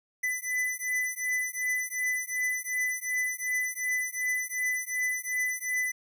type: beating tone pair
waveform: square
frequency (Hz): 2000 / 2002.7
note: B6 / B6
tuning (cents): +21 / +24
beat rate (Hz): 2.7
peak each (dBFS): -32 / -32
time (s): 0.23-5.92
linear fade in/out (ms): 10
effects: none